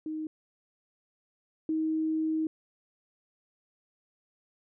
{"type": "tone pair in turn", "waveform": "sine", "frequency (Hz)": [311.9, 316.1], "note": ["D#4", "D#4"], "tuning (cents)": [4, 27], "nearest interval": "unison", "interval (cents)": 23, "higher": "second", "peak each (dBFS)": [-32, -26], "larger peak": "second", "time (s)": [[0.06, 0.27], [1.69, 2.47]], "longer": "second", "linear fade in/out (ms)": 2, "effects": []}